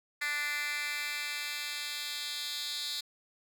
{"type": "tone with high-pass filter sweep", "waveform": "10% pulse", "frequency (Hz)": 293.5, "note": "D4", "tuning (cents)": -1, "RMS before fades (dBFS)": -36, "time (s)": [0.21, 3.01], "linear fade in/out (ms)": 10, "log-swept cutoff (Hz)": [2000, 3700], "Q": 3.5, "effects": []}